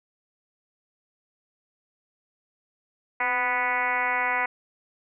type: tone with frequency modulation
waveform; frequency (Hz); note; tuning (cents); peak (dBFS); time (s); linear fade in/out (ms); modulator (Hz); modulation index
sine; 1480; F#6; 0; -22; 3.2-4.46; 5; 244; 3.3
effects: none